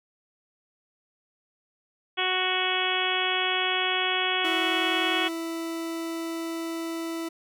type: harmonic tone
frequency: 370 Hz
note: F#4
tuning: in tune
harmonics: 1 / 2 / 3 / 4 / 5 / 6 / 7 / 8 / 9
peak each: -33 / -32 / -33 / -33 / -34 / -32 / -32 / -32 / -30 dBFS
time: 2.17-5.29 s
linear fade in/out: 20 ms
type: tone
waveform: 40% pulse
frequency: 330 Hz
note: E4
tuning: 2 cents sharp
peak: -29 dBFS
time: 4.44-7.29 s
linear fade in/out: 10 ms
effects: none